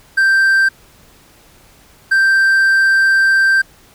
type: tone pair in turn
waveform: triangle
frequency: 1569 / 1569 Hz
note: G6 / G6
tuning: +1 / +1 cents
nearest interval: unison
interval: 0 cents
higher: neither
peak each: -7 dBFS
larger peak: neither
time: 0.17-0.69 / 2.11-3.62 s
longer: second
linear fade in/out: 10 ms
effects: pink hiss -47 dBFS RMS until 3.94 s